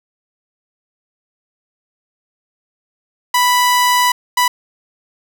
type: tone bursts at uneven times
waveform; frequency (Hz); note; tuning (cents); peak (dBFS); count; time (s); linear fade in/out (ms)
sawtooth; 987.8; B5; 0; -7; 2; 3.34-4.12 / 4.37-4.48; 5
effects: none